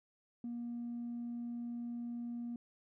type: tone with tanh clipping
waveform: triangle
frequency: 237.8 Hz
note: A#3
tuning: 35 cents sharp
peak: -39 dBFS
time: 0.44-2.56 s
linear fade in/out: 2 ms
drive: 5 dB
effects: none